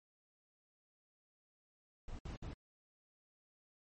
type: noise bursts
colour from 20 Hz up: brown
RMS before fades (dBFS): -45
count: 3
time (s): 2.08-2.534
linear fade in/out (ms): 2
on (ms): 110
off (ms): 62
effects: MP3 32 kbps